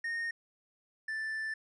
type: tone pair in turn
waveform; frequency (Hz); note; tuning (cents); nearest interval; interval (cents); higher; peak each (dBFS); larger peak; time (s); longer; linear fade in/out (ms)
triangle; 1847 / 1763.6; A#6 / A6; -16 / +4; minor second; 80; first; -31 / -32; first; 0.04-0.31 / 1.08-1.54; second; 5
effects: resampled to 24000 Hz